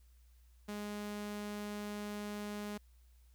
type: tone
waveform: sawtooth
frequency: 207.4 Hz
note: G#3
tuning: 2 cents flat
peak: -36 dBFS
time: 0.68-2.78 s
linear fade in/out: 10 ms
effects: added 60 Hz sine -60 dBFS peak until 3.34 s + white hiss -75 dBFS RMS until 3.34 s